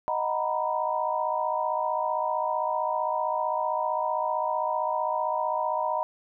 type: chord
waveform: sine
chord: B major seventh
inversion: first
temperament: equal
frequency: 622.3 / 740 / 932.3 / 987.8 Hz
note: D#5 / F#5 / A#5 / B5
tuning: 0 / 0 / 0 / 0 cents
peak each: -30 / -33 / -29 / -30 dBFS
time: 0.08-6.03 s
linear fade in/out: 0 ms
effects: none